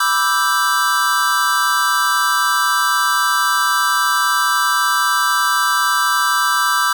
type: chord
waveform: square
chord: E minor seventh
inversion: second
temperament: equal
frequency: 987.8 / 1174.7 / 1318.5 / 1568 Hz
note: B5 / D6 / E6 / G6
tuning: 0 / 0 / 0 / 0 cents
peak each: -23 / -20 / -20 / -19 dBFS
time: 0-6.93 s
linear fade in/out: 5 ms
effects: none